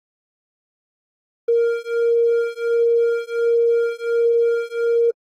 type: beating tone pair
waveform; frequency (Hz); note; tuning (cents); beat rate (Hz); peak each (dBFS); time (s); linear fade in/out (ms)
triangle; 466.2 / 467.6; A#4 / A#4; 0 / +5; 1.4; -15; 1.48-5.11; 10
effects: tanh soft clip ceiling -11 dBFS + AAC 48 kbps